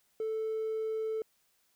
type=tone; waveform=triangle; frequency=440 Hz; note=A4; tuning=in tune; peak=-28 dBFS; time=0.2-1.22 s; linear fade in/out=2 ms; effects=tanh soft clip ceiling -27 dBFS + white hiss -72 dBFS RMS until 1.75 s